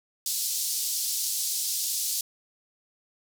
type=band-pass noise; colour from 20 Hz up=pink; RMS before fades=-29 dBFS; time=0.26-2.21 s; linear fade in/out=2 ms; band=4600 to 16000 Hz; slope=24 dB/octave; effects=none